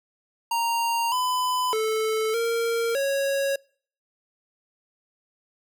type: tone with pitch steps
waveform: square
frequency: 930 / 1005 / 437.9 / 462.4 / 552 Hz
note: A#5 / B5 / A4 / A#4 / C#5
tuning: -4 / +30 / -8 / -14 / -7 cents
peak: -23 dBFS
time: 0.51-3.56 s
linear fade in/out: 5 ms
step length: 610 ms
effects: noise-tail reverb RT60 0.5 s tail -25 dB re dry